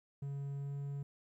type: tone with pitch glide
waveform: triangle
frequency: 140 to 140.97 Hz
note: C#3 to C#3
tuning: +18 to +29 cents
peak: -36 dBFS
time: 0.22-1.03 s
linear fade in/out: 5 ms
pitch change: +11 cents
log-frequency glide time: 0.57-0.74 s
effects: 13-bit